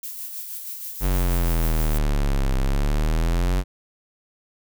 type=noise with tremolo; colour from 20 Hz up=violet; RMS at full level=-32 dBFS; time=0.03-1.98 s; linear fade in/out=2 ms; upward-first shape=sine; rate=6.3 Hz; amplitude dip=40%
type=exponential two-way sweep; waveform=square; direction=down then up; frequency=47.14 to 32.7 to 47.14 Hz; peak=-19 dBFS; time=1-3.64 s; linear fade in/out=50 ms; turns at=2.57 s
effects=none